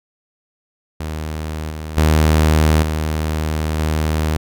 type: tone with level steps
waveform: sawtooth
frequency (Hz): 77.78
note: D#2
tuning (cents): 0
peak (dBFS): -19 / -22 / -7 / -14 / -12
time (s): 1-4.37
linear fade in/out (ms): 5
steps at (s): 1.7 / 1.97 / 2.82 / 3.79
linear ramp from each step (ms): 5
effects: none